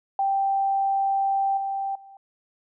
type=tone with level steps; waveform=sine; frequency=784 Hz; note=G5; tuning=in tune; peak=-20 / -25 / -44 dBFS; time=0.19-2.17 s; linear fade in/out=2 ms; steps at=1.57 / 1.95 s; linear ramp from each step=5 ms; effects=none